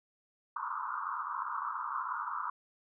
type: band-pass noise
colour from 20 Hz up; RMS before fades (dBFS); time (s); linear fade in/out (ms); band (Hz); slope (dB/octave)
pink; -37; 0.56-2.5; 5; 940 to 1400; 96
effects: none

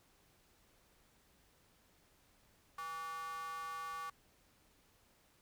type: tone with high-pass filter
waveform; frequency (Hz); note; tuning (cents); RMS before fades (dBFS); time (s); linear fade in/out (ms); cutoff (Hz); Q
square; 163.3; E3; -16; -44; 2.78-4.1; 5; 1100; 6.6
effects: pink hiss -70 dBFS RMS until 5.41 s

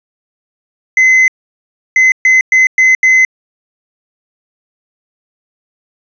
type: tone bursts at uneven times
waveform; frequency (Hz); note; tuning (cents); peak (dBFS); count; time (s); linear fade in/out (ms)
triangle; 2046; C7; -39; -3; 6; 0.97-1.28 / 1.96-2.12 / 2.25-2.41 / 2.52-2.67 / 2.78-2.95 / 3.03-3.25; 2
effects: resampled to 16000 Hz

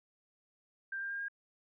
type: tone with pitch steps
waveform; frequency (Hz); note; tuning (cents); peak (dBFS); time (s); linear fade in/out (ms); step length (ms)
sine; 1582 / 1594.8 / 1607.8 / 1620.8; G6 / G6 / G6 / G#6; +15 / +29 / +43 / -43; -36; 0.92-1.284; 5; 91
effects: none

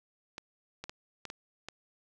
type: clicks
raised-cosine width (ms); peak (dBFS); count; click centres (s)
0.2; -23; 6; 0.381 / 0.84 / 0.895 / 1.253 / 1.301 / 1.686
effects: none

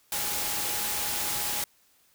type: tone in noise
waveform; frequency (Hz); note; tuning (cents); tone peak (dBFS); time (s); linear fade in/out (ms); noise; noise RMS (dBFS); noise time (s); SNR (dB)
sine; 830.6; G#5; 0; -41; 0.12-1.64; 2; white; -30; 0.12-1.64; -14
effects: white hiss -64 dBFS RMS until 2.14 s

